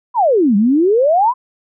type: exponential two-way sweep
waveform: sine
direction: down then up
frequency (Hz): 1046.5 to 193.7 to 1046.5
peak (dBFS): -9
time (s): 0.14-1.34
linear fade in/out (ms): 50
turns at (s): 0.56
effects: none